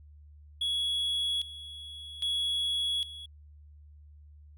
triangle tone with tremolo, 3357 Hz, G#7, 18 cents sharp, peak -26 dBFS, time 0.61-3.26 s, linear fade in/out 5 ms, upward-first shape square, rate 0.62 Hz, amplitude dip 80%, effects added 74 Hz sine -50 dBFS peak until 4.57 s

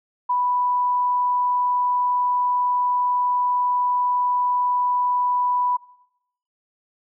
sine tone, 987.8 Hz, B5, in tune, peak -18 dBFS, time 0.29-5.77 s, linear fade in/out 10 ms, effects noise-tail reverb RT60 0.8 s tail -20 dB re dry

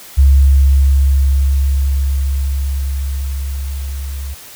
sine tone with level ramp, 68.5 Hz, C#2, 20 cents flat, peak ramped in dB -4 to -21 dBFS, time 0.17-4.35 s, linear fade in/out 20 ms, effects white hiss -36 dBFS RMS until 4.55 s

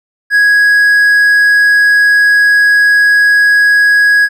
triangle tone, 1661.2 Hz, G#6, in tune, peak -3 dBFS, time 0.3-4.29 s, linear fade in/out 50 ms, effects none

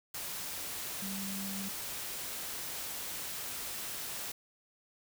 sine tone in noise, 195.3 Hz, G3, 6 cents flat, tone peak -39 dBFS, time 1.02-1.69 s, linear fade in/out 5 ms, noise white, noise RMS -40 dBFS, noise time 0.14-4.32 s, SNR -2 dB, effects none

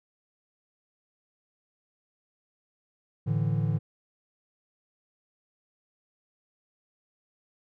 triangle chord, A suspended fourth, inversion none, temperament just, 110 / 146.67 / 165 Hz, A2 / D3 / E3, 0 / -2 / +2 cents, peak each -26 / -26 / -28 dBFS, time 3.26-3.79 s, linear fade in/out 20 ms, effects none

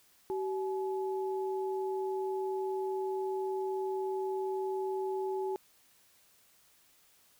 sine tone pair together, 381.8 / 851.7 Hz, G4 / G#5, -46 / +43 cents, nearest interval octave + major second, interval 1389 cents, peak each -32 / -39 dBFS, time 0.3-5.56 s, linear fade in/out 0 ms, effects white hiss -65 dBFS RMS until 7.39 s

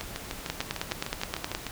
two click trains, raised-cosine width 0.2 ms, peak -15 / -11 dBFS, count 12 / 11, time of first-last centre 0.01-1.667 / 0.5-1.549 s, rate 6.64 / 9.53 Hz, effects pink hiss -41 dBFS RMS until 1.71 s

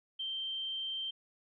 sine tone, 3136 Hz, G7, in tune, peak -35 dBFS, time 0.19-1.11 s, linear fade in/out 10 ms, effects none

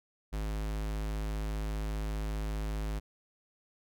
square tone, 52.5 Hz, G#1, 19 cents sharp, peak -33 dBFS, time 0.32-3 s, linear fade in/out 20 ms, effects none

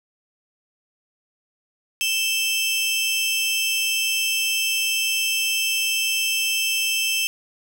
sawtooth tone pair together, 2637 / 3139 Hz, E7 / G7, 0 / +2 cents, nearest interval minor third, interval 302 cents, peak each -19 / -21 dBFS, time 2.01-7.27 s, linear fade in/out 0 ms, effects none

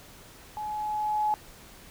sine tone with level ramp, 848 Hz, G#5, 36 cents sharp, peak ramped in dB -32 to -22 dBFS, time 0.57-1.34 s, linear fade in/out 0 ms, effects pink hiss -50 dBFS RMS until 1.9 s

